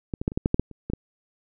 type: clicks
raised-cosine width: 3 ms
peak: -15 / -16 / -9 / -23 / -11 / -7 / -6 / -6 / -28 / -17 / -12 dBFS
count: 11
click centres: 0.138 / 0.215 / 0.279 / 0.319 / 0.375 / 0.459 / 0.544 / 0.596 / 0.713 / 0.9 / 0.935 s
effects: none